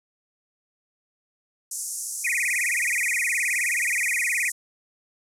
white band-pass noise, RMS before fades -32 dBFS, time 1.71-4.52 s, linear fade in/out 5 ms, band 5800 to 11000 Hz, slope 48 dB/octave
sine tone with vibrato, 2167 Hz, C#7, 40 cents flat, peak -22 dBFS, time 2.24-4.5 s, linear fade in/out 10 ms, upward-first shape sine, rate 19 Hz, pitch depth 260 cents each way
effects none

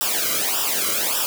white noise with flanger, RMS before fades -22 dBFS, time 0.01-1.26 s, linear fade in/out 0 ms, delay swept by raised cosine 0.46 to 1.15 ms, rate 1.7 Hz, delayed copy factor -0.85, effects none

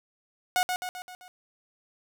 sawtooth tone with echo, 730 Hz, F#5, 24 cents flat, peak -18 dBFS, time 0.56-0.63 s, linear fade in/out 0 ms, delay 130 ms, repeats 5, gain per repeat -5 dB, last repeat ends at 1.28 s, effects none

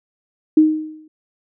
sine tone with exponential decay, 310.9 Hz, D#4, 1 cent flat, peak -5 dBFS, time 0.57-1.08 s, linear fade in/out 5 ms, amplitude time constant 110 ms, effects none

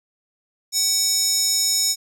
square tone with high-pass filter, 759 Hz, F#5, 44 cents sharp, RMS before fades -20 dBFS, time 0.72-1.96 s, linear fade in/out 50 ms, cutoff 6000 Hz, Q 5.2, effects none

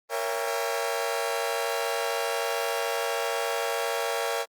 sawtooth chord, A# diminished seventh, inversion none, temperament just, 466.2 / 559.4 / 671.3 / 805.5 Hz, A#4 / C#5 / E5 / G5, 0 / +16 / +31 / +47 cents, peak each -27 / -28 / -29 / -30 dBFS, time 0.09-4.46 s, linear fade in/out 50 ms, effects Opus 24 kbps

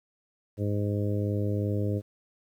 harmonic tone, 102.8 Hz, G#2, 17 cents flat, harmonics 1 / 2 / 3 / 4 / 5 / 6, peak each -27 / -34 / -34 / -36 / -36 / -43 dBFS, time 0.57-2.02 s, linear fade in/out 50 ms, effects 10-bit

